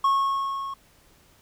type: tone with level ramp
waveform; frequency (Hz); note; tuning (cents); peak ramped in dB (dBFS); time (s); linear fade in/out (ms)
triangle; 1095; C#6; -22; -15 to -29; 0.04-0.74; 5
effects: pink hiss -58 dBFS RMS until 1.41 s